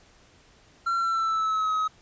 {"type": "tone with pitch glide", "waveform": "triangle", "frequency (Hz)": [1364, 1272.7], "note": ["F6", "D#6"], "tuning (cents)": [-41, 39], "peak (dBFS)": -21, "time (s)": [0.86, 1.88], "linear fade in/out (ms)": 10, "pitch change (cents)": -120, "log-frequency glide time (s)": [0.97, 1.72], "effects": ["pink hiss -57 dBFS RMS until 2.01 s", "resampled to 16000 Hz"]}